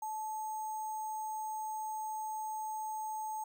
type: tone with sample-and-hold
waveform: sine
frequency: 867 Hz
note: A5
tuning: 26 cents flat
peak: -36 dBFS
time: 0.02-3.44 s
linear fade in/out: 5 ms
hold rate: 7350 Hz
effects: none